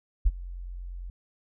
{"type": "tone with ADSR envelope", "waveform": "sine", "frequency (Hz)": 44.4, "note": "F1", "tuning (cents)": 29, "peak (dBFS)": -14, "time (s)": [0.25, 1.1], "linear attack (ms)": 17, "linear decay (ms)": 35, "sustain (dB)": -21, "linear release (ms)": 3, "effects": []}